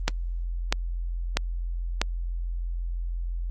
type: click train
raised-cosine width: 0.2 ms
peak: -4 dBFS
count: 4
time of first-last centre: 0.08-2.015 s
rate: 1.55 Hz
effects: added 43 Hz sine -27 dBFS peak until 3.5 s + Opus 32 kbps